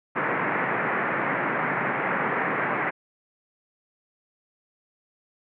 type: band-pass noise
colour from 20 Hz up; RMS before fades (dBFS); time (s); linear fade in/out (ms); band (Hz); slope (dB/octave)
white; -26; 0.15-2.91; 20; 130 to 2100; 48
effects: none